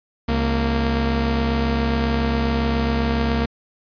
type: tone pair together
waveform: sawtooth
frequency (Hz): 67.34 / 231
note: C#2 / A#3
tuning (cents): -50 / -16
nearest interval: octave + major sixth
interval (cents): 2134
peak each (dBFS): -17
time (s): 0.28-3.46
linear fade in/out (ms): 10
effects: resampled to 11025 Hz